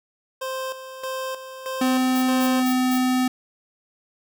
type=tone with tremolo; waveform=25% pulse; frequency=523.3 Hz; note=C5; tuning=in tune; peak=-23 dBFS; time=0.41-2.63 s; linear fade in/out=10 ms; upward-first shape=square; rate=1.6 Hz; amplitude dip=65%
type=tone with pitch glide; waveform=square; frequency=256.1 to 254.6 Hz; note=C4 to C4; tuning=-37 to -47 cents; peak=-19 dBFS; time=1.81-3.28 s; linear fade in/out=5 ms; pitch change=-10 cents; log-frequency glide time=2.16-2.64 s
type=noise bursts; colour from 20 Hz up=violet; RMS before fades=-33 dBFS; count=4; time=2.15-2.982 s; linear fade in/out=10 ms; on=73 ms; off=180 ms
effects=none